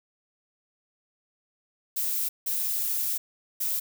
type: noise bursts at uneven times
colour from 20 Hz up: violet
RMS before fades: -28 dBFS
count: 3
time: 1.96-2.29 / 2.46-3.18 / 3.6-3.8 s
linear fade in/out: 10 ms
effects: none